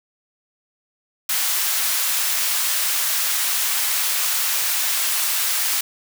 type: high-pass noise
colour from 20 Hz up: white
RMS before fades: -21 dBFS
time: 1.29-5.81 s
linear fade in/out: 5 ms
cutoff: 1000 Hz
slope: 12 dB/octave
effects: none